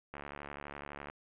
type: click train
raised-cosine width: 0.5 ms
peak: -28 dBFS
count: 70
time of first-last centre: 0.14-1.1 s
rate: 71.9 Hz
effects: resampled to 8000 Hz + 11-bit